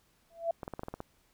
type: tone with exponential growth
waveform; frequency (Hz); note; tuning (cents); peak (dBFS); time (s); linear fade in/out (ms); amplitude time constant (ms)
sine; 670; E5; +28; -24; 0.3-0.51; 5; 45
type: clicks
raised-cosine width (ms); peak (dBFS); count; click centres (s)
1; -24; 8; 0.632 / 0.679 / 0.737 / 0.794 / 0.834 / 0.884 / 0.94 / 1.004
effects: pink hiss -69 dBFS RMS until 1.33 s